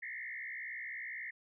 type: tone with frequency modulation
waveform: sine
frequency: 1975.5 Hz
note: B6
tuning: in tune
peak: -40 dBFS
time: 0.02-1.31 s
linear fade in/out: 10 ms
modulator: 62 Hz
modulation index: 3.1
effects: none